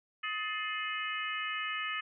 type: harmonic tone with a mistuned harmonic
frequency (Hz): 421.7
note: G#4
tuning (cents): +26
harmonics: 3 / 4 / 5 / 6 / 7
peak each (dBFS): -38 / -39 / -40 / -41 / -41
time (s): 0.23-2.01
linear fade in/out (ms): 10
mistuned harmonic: 4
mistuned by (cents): +71
effects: none